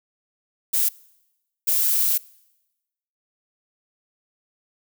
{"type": "noise bursts at uneven times", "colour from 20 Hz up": "violet", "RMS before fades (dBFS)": -20, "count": 2, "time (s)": [[0.73, 0.89], [1.67, 2.18]], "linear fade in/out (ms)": 10, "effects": ["noise-tail reverb RT60 1.0 s tail -24 dB re dry"]}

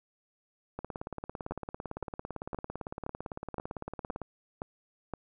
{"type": "two click trains", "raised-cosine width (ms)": 1, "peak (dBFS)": [-23, -21], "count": [62, 8], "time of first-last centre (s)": [[0.79, 4.217], [1.51, 5.137]], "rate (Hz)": [17.8, 1.93], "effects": []}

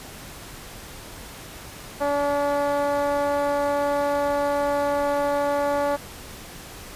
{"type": "tone with band-pass filter", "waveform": "10% pulse", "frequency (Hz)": 286.5, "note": "D4", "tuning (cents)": -43, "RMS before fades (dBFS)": -23, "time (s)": [2, 5.97], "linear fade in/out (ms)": 20, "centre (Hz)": 600, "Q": 1.7, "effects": ["pink hiss -40 dBFS RMS until 6.95 s", "resampled to 32000 Hz"]}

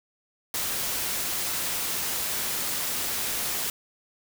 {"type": "noise", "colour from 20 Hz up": "white", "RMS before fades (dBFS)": -29, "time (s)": [0.54, 3.7], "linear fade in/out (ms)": 2, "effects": []}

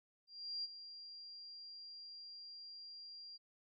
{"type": "tone with ADSR envelope", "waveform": "sine", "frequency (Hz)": 4767, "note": "D8", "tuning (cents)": 25, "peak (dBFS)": -38, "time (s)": [0.27, 3.38], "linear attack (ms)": 370, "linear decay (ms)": 27, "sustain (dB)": -12, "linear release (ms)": 24, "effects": []}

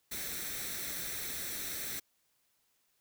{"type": "noise with comb filter", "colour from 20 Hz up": "white", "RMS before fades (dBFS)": -39, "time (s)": [0.11, 2], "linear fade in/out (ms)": 10, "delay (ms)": 0.51, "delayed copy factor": 0.6, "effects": ["white hiss -75 dBFS RMS until 3 s"]}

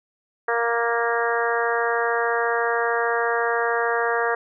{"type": "harmonic tone", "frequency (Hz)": 233.7, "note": "A#3", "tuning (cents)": 5, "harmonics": [2, 3, 4, 5, 6, 7, 8], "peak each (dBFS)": [-24, -27, -29, -28, -30, -27, -30], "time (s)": [0.48, 4.35], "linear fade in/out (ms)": 5, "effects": []}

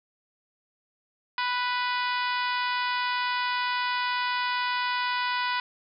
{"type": "harmonic tone", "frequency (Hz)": 493.9, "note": "B4", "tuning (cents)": 0, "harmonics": [2, 3, 4, 5, 6, 7, 8, 9, 10], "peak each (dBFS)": [-28, -32, -34, -36, -38, -39, -40, -41, -42], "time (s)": [1.38, 5.6], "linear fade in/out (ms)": 2, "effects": []}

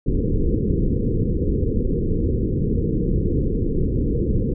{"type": "low-pass noise", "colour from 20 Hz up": "pink", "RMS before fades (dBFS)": -20, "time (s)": [0.06, 4.54], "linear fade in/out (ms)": 10, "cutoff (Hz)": 490, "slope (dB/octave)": 96, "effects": []}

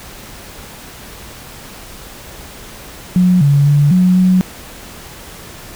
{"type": "tone with pitch steps", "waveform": "sine", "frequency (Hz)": [181.2, 142.3, 144.8, 182.5, 184.4], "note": ["F#3", "C#3", "D3", "F#3", "F#3"], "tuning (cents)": [-36, 46, -24, -24, -6], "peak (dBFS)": -7, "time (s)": [3.16, 4.41], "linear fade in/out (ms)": 0, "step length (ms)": 250, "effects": ["pink hiss -34 dBFS RMS until 5.75 s"]}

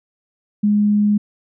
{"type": "tone", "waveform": "sine", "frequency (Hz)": 207.7, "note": "G#3", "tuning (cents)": 0, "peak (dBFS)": -12, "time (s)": [0.63, 1.18], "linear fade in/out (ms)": 10, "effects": []}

